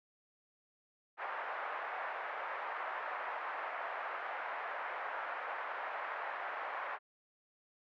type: band-pass noise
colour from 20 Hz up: pink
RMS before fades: -41 dBFS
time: 1.17-6.99 s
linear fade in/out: 50 ms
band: 660 to 1900 Hz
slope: 24 dB/octave
effects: none